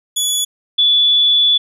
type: tone pair in turn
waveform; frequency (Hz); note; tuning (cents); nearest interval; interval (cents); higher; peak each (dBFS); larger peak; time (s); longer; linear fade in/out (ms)
20% pulse / sine; 3411 / 3447; G#7 / A7; +46 / -36; unison; 18; second; -9; neither; 0.16-0.45 / 0.78-1.58; second; 10
effects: none